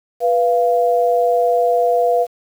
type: tone pair together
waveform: sine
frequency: 490 / 690.8 Hz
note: B4 / F5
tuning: -14 / -19 cents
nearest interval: tritone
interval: 595 cents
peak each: -15 dBFS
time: 0.2-2.27 s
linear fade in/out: 50 ms
effects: 7-bit